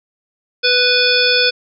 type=harmonic tone with a mistuned harmonic; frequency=495 Hz; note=B4; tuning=4 cents sharp; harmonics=1 / 3 / 5 / 7 / 9 / 10; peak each=-18 / -18 / -18 / -18 / -18 / -18 dBFS; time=0.63-1.51 s; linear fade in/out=20 ms; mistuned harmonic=10; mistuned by=+60 cents; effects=none